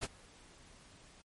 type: noise with ADSR envelope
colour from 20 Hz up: pink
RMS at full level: -35 dBFS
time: 0.01-1.22 s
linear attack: 25 ms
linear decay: 36 ms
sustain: -24 dB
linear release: 11 ms
effects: MP3 48 kbps